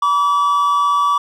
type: tone pair together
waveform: triangle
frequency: 971.2 / 1148 Hz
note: B5 / D6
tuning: -29 / -40 cents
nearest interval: minor third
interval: 289 cents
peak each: -20 / -11 dBFS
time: 0.02-1.18 s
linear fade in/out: 5 ms
effects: none